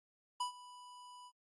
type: tone with ADSR envelope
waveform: square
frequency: 987.8 Hz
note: B5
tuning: in tune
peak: -34 dBFS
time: 0.4-1.32 s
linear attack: 7 ms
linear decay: 110 ms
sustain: -19 dB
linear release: 53 ms
effects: AAC 32 kbps